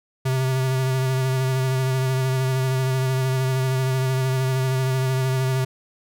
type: tone with vibrato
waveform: square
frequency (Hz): 130.81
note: C3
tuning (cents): 0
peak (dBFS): -20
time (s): 0.25-5.65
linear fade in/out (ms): 10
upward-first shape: sine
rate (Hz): 13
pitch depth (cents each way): 23
effects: none